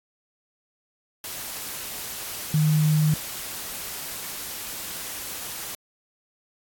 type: tone in noise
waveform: sine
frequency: 153.7 Hz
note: D#3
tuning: 21 cents flat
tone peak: -17 dBFS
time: 2.54-3.14 s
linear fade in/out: 2 ms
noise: white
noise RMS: -34 dBFS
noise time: 1.24-5.75 s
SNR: +14 dB
effects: AAC 64 kbps